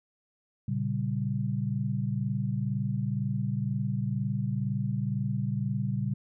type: chord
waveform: sine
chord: G diminished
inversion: first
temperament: equal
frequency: 116.54 / 138.59 / 196 Hz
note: Bb2 / Db3 / G3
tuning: 0 / 0 / 0 cents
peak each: -31 / -31 / -32 dBFS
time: 0.68-6.14 s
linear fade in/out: 5 ms
effects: none